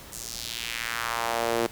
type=tone with high-pass filter sweep; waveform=sawtooth; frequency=116.54 Hz; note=A#2; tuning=in tune; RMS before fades=-30 dBFS; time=0.12-1.67 s; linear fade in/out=10 ms; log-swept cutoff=7800 to 360 Hz; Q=1.8; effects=pink hiss -45 dBFS RMS until 1.71 s